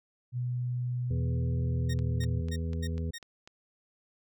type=tone with pitch glide; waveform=sine; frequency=123.47 to 118.1 Hz; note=B2 to A#2; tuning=0 to +23 cents; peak=-29 dBFS; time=0.32-2.43 s; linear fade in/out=50 ms; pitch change=-77 cents; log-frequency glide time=1.9-2.25 s
type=harmonic tone; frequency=82.41 Hz; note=E2; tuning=in tune; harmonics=1 / 2 / 3 / 5 / 6; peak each=-31 / -37 / -41 / -45 / -47 dBFS; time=1.1-3.11 s; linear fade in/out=10 ms
type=tone bursts; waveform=15% pulse; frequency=1857 Hz; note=A#6; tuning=7 cents flat; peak=-33 dBFS; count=5; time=1.89-3.185 s; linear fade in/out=10 ms; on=51 ms; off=260 ms
type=click train; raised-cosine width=0.2 ms; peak=-31 dBFS; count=7; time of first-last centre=1.99-3.475 s; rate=4.04 Hz
effects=none